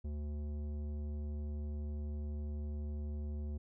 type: tone with tanh clipping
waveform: sine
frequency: 74 Hz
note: D2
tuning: 14 cents sharp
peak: -39 dBFS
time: 0.04-3.58 s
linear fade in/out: 10 ms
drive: 13 dB
effects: none